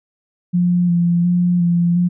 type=tone with vibrato; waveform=sine; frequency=174.61 Hz; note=F3; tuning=in tune; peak=-12 dBFS; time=0.53-2.09 s; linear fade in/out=20 ms; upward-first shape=square; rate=1.4 Hz; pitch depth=21 cents each way; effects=none